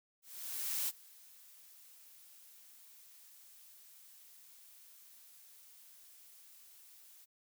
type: noise with ADSR envelope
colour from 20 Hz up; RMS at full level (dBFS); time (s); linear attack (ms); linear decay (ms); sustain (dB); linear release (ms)
blue; -35; 0.22-7.26; 660; 36; -24; 24
effects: none